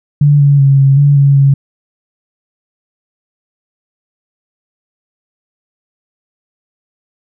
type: tone with pitch steps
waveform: sine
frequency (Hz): 145.4 / 142 / 137.7 / 136.7 / 143 / 139.9 / 138.4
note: D3 / C#3 / C#3 / C#3 / D3 / C#3 / C#3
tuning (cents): -17 / +42 / -11 / -24 / -46 / +16 / -2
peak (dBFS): -4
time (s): 0.21-1.54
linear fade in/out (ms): 5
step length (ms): 190
effects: none